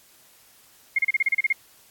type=tone bursts; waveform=sine; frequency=2138 Hz; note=C7; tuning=37 cents sharp; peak=-17 dBFS; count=10; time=0.96-1.527 s; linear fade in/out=5 ms; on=27 ms; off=33 ms; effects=white hiss -55 dBFS RMS until 1.9 s + AAC 64 kbps

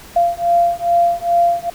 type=beating tone pair; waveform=sine; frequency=689 / 691.4 Hz; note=F5 / F5; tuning=-24 / -18 cents; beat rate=2.4 Hz; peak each=-15 / -15 dBFS; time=0.16-1.7 s; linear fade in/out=5 ms; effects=pink hiss -39 dBFS RMS until 1.74 s

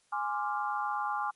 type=chord; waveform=sine; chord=D half-diminished seventh; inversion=second; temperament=equal; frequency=830.6 / 1046.5 / 1174.7 / 1396.9 Hz; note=Ab5 / C6 / D6 / F6; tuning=0 / 0 / 0 / 0 cents; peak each=-33 / -37 / -35 / -38 dBFS; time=0.12-1.31 s; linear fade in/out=10 ms; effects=white hiss -69 dBFS RMS until 1.35 s + MP3 48 kbps

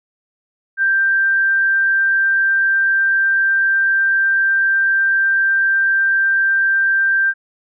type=tone; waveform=sine; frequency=1576 Hz; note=G6; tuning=9 cents sharp; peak=-12 dBFS; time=0.77-7.34 s; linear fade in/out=50 ms; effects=none

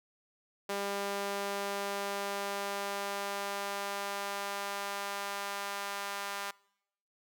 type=tone with high-pass filter sweep; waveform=sawtooth; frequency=200 Hz; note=G3; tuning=35 cents sharp; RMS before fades=-37 dBFS; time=0.69-6.51 s; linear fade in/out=5 ms; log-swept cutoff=450 to 1000 Hz; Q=1; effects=noise-tail reverb RT60 0.8 s tail -24 dB re dry

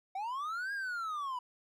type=linear two-way sweep; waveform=triangle; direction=up then down; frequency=740 to 1648 to 970 Hz; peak=-33 dBFS; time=0.15-1.39 s; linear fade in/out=5 ms; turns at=0.73 s; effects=none

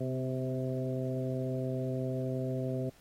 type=harmonic tone with a mistuned harmonic; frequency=130 Hz; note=C3; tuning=11 cents flat; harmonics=1 / 2 / 3 / 4 / 5; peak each=-34 / -37 / -39 / -40 / -41 dBFS; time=0-2.9 s; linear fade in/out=10 ms; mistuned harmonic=2; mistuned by=-20 cents; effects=pink hiss -62 dBFS RMS until 3 s + AAC 48 kbps

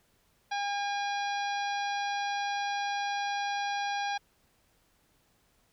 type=harmonic tone with a mistuned harmonic; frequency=809 Hz; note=G#5; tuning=46 cents flat; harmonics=1 / 2 / 3 / 4 / 5 / 6 / 7; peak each=-31 / -37 / -41 / -43 / -45 / -47 / -48 dBFS; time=0.51-4.18 s; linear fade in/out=10 ms; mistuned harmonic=4; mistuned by=+48 cents; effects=pink hiss -69 dBFS RMS until 5.72 s

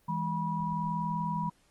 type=tone cluster; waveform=sine; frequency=164.1 / 204.7 / 974 Hz; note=E3 / G#3 / B5; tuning=-8 / -25 / -24 cents; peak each=-33 / -37 / -32 dBFS; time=0.08-1.5 s; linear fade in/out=10 ms; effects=pink hiss -67 dBFS RMS until 1.7 s + Opus 24 kbps

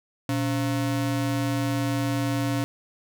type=ring-modulated tone; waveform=square; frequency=201.6 Hz; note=G3; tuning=49 cents sharp; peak=-21 dBFS; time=0.29-2.64 s; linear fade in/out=0 ms; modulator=81.4 Hz; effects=none

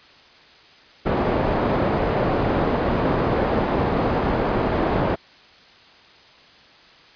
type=low-pass noise; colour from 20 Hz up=white; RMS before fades=-21 dBFS; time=1.05-5.16 s; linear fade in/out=20 ms; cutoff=670 Hz; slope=12 dB/octave; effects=white hiss -49 dBFS RMS until 7.15 s + resampled to 11025 Hz

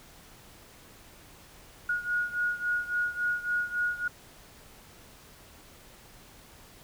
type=beating tone pair; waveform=sine; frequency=1444 / 1447.6 Hz; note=F#6 / F#6; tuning=-43 / -38 cents; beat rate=3.6 Hz; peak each=-29 / -32 dBFS; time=1.89-4.08 s; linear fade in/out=5 ms; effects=pink hiss -53 dBFS RMS until 6.83 s

